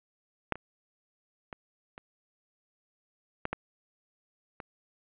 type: clicks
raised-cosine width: 0.5 ms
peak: -12 / -27 / -24 / -28 / -15 / -16 / -25 dBFS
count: 7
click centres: 0.523 / 0.556 / 1.528 / 1.979 / 3.454 / 3.53 / 4.602 s
effects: resampled to 8000 Hz + 8-bit